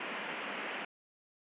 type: band-pass noise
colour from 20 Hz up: white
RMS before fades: -40 dBFS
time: 0-0.85 s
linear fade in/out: 5 ms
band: 180 to 2900 Hz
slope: 48 dB/octave
effects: resampled to 8000 Hz